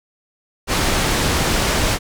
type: low-pass noise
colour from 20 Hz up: pink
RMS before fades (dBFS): -18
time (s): 0.67-1.99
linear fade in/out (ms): 50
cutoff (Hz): 8800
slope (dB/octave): 12
effects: none